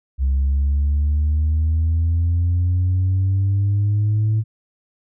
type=exponential sweep; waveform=sine; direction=up; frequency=66.2 to 110 Hz; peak=-13 dBFS; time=0.18-4.44 s; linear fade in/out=50 ms; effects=tanh soft clip ceiling -13 dBFS